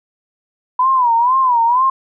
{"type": "tone with vibrato", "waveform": "sine", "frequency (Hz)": 987.8, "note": "B5", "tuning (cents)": 0, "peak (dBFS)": -10, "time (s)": [0.79, 1.9], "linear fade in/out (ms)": 5, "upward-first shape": "sine", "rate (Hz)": 2.1, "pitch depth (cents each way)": 130, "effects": []}